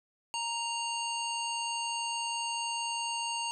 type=harmonic tone with a mistuned harmonic; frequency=932.3 Hz; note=A#5; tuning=in tune; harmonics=1 / 3 / 5 / 7 / 9; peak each=-35 / -36 / -41 / -43 / -42 dBFS; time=0.34-3.51 s; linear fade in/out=0 ms; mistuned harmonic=5; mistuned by=-57 cents; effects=none